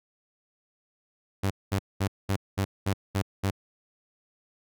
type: tone bursts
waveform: sawtooth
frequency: 97.7 Hz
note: G2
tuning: 5 cents flat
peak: -20 dBFS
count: 8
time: 1.43-3.508 s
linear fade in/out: 10 ms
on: 76 ms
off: 210 ms
effects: none